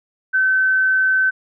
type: tone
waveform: sine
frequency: 1531 Hz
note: G6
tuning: 41 cents flat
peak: -13 dBFS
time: 0.33-1.31 s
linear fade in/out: 20 ms
effects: none